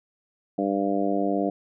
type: harmonic tone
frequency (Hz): 99.1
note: G2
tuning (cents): +19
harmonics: 2 / 3 / 4 / 5 / 6 / 7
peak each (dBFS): -29 / -26 / -31 / -31 / -31 / -29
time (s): 0.58-1.5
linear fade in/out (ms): 5
effects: none